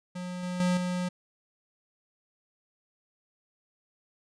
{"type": "tone with level steps", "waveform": "square", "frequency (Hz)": 180, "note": "F#3", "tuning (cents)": -47, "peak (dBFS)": [-35, -32, -24, -29], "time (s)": [0.15, 1.09], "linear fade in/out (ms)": 10, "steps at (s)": [0.43, 0.6, 0.77], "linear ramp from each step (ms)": 2, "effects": ["resampled to 22050 Hz"]}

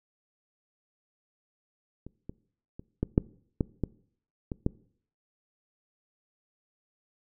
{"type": "clicks", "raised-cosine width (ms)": 3, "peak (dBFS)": [-29, -25, -28, -14, -7, -12, -14, -20, -12], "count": 9, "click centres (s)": [2.066, 2.295, 2.795, 3.03, 3.179, 3.608, 3.837, 4.518, 4.664], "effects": ["noise-tail reverb RT60 0.6 s tail -22 dB re dry"]}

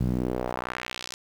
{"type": "tone with band-pass filter sweep", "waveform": "sawtooth", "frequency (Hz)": 61.9, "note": "B1", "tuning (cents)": 5, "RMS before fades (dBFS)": -30, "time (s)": [0, 1.15], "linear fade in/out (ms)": 10, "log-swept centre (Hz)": [140, 6200], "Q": 1.5, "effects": ["8-bit"]}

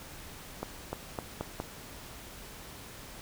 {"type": "accelerating click train", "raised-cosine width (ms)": 1, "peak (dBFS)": -19, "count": 5, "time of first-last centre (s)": [0.63, 1.601], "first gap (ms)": 300, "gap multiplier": 0.86, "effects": ["pink hiss -47 dBFS RMS until 3.21 s"]}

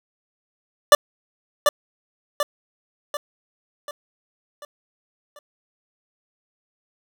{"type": "tone with echo", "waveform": "25% pulse", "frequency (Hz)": 586, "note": "D5", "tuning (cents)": -4, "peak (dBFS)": -3, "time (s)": [0.92, 0.95], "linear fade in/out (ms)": 2, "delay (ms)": 740, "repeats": 6, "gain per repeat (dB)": -6, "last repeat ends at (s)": 5.39, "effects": []}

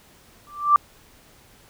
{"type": "tone with exponential growth", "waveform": "sine", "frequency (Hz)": 1174.7, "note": "D6", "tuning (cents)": 0, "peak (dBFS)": -8, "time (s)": [0.47, 0.76], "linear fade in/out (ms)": 1, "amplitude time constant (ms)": 63, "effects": ["pink hiss -53 dBFS RMS until 1.69 s"]}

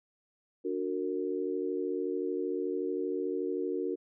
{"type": "chord", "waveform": "sine", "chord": "D augmented", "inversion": "none", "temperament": "just", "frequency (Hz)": [293.7, 367.1, 458.9], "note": ["D4", "F#4", "A#4"], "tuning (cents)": [0, -14, -27], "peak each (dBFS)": [-36, -33, -35], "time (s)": [0.64, 3.96], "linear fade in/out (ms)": 20, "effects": []}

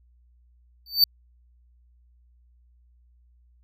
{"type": "tone with exponential growth", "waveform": "square", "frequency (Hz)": 4570, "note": "D8", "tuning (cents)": -48, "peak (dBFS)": -11, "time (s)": [0.86, 1.04], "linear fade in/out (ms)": 2, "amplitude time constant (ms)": 38, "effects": ["added 60 Hz sine -56 dBFS peak until 3.63 s"]}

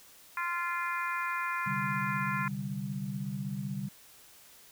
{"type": "harmonic tone", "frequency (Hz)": 346.7, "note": "F4", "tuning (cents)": -13, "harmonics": [3, 4, 5, 6, 7], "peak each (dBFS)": [-34, -36, -38, -40, -41], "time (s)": [0.37, 2.48], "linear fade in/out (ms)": 2}
{"type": "chord", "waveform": "sine", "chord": "C suspended second", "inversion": "none", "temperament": "equal", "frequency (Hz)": [130.81, 146.83, 196], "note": ["C3", "D3", "G3"], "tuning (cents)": [0, 0, 0], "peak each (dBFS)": [-39, -38, -36], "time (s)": [1.66, 3.89], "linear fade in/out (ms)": 10}
{"effects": ["white hiss -56 dBFS RMS until 4.71 s"]}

